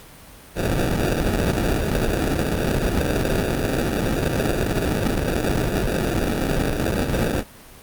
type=noise with sample-and-hold; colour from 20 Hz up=pink; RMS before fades=-21 dBFS; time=0.55-7.44 s; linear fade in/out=50 ms; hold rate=1050 Hz; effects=pink hiss -44 dBFS RMS until 7.82 s + Opus 48 kbps